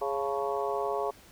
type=harmonic tone with a mistuned harmonic; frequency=138.59 Hz; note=C#3; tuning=in tune; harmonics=3 / 4 / 5 / 6 / 7 / 8; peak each=-32 / -35 / -34 / -37 / -40 / -37 dBFS; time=0.01-1.11 s; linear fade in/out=10 ms; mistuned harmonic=6; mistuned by=+78 cents; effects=pink hiss -55 dBFS RMS until 1.31 s